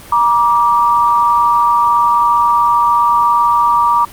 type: tone pair together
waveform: sine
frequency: 951 / 1172 Hz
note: A#5 / D6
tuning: +34 / -4 cents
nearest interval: major third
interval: 362 cents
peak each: -11 dBFS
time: 0.12-4.05 s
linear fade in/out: 5 ms
effects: pink hiss -35 dBFS RMS until 4.12 s + Opus 32 kbps